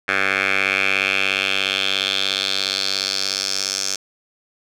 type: tone with band-pass filter sweep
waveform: 10% pulse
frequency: 97 Hz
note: G2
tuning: 18 cents flat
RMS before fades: -21 dBFS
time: 0.08-3.96 s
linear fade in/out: 5 ms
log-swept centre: 1900 to 5900 Hz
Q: 3.6
effects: none